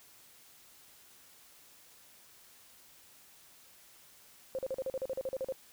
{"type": "tone bursts", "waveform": "sine", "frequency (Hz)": 527, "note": "C5", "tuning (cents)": 12, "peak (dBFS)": -32, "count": 13, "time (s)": [4.55, 5.523], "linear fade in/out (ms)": 0, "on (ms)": 37, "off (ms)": 41, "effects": ["white hiss -59 dBFS RMS until 5.72 s"]}